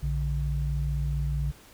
sine tone pair together, 59.13 / 143.6 Hz, A#1 / D3, +25 / -39 cents, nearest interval octave + minor third, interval 1536 cents, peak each -27 / -29 dBFS, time 0.02-1.52 s, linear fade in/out 20 ms, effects pink hiss -53 dBFS RMS until 1.73 s

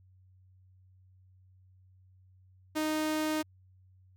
sawtooth tone, 309.7 Hz, D#4, 8 cents flat, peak -25 dBFS, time 2.75-3.43 s, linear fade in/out 20 ms, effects added 93 Hz sine -58 dBFS peak until 4.16 s

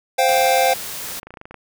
square chord, C suspended fourth, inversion none, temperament equal with one note detuned, 523.3 / 704.5 / 784 Hz, C5 / F5 / G5, 0 / +15 / 0 cents, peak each -19 dBFS, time 0.18-0.74 s, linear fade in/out 10 ms
white noise, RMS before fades -30 dBFS, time 0.28-1.2 s, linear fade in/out 10 ms
clicks, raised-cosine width 0.5 ms, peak -22 dBFS, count 12, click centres 1.087 / 1.12 / 1.172 / 1.231 / 1.27 / 1.306 / 1.34 / 1.372 / 1.414 / 1.455 / 1.51 / 1.543 s
effects none

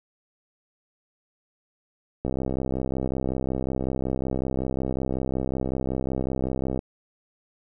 click train, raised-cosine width 2 ms, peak -14 dBFS, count 298, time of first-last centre 2.25-6.791 s, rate 65.4 Hz, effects none

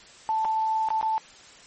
sine tone with dropouts, 880 Hz, A5, in tune, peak -22 dBFS, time 0.29-1.18 s, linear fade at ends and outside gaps 0 ms, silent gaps 0.447-0.452 / 0.887-0.904 / 1.012-1.028 s, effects white hiss -49 dBFS RMS until 1.66 s + MP3 32 kbps

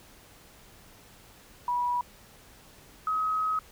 sine tone pair in turn, 974 / 1271.2 Hz, B5 / D#6, -24 / +37 cents, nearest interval perfect fourth, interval 461 cents, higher second, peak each -25 dBFS, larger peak neither, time 1.68-2.01 / 3.07-3.59 s, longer second, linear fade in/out 2 ms, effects pink hiss -54 dBFS RMS until 3.71 s

